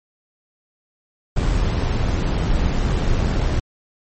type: noise with amplitude modulation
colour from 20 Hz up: brown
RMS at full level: -17 dBFS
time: 1.36-3.6 s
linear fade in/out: 10 ms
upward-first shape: sine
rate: 88.6 Hz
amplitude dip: 35%
effects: MP3 32 kbps